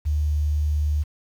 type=tone with quantisation; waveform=sine; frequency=74.8 Hz; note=D2; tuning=32 cents sharp; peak=-19 dBFS; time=0.05-1.04 s; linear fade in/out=20 ms; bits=8; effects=none